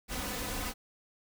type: noise with comb filter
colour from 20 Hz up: pink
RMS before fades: -36 dBFS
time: 0.08-0.74 s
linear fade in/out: 50 ms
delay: 4 ms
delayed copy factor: +0.6
effects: none